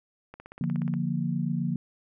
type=click train; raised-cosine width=0.5 ms; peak=-28 dBFS; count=11; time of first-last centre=0.34-0.939 s; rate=16.7 Hz
type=chord; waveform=sine; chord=Bb major; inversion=first; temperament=equal; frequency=146.83 / 174.61 / 233.1 Hz; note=D3 / F3 / Bb3; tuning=0 / 0 / 0 cents; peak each=-30 / -29 / -31 dBFS; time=0.61-1.76 s; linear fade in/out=2 ms
effects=none